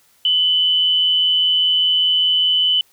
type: tone with amplitude modulation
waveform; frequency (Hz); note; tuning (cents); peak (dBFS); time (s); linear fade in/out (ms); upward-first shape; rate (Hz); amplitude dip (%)
sine; 3000; F#7; +23; -11; 0.25-2.81; 2; sine; 165; 40
effects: white hiss -56 dBFS RMS until 2.92 s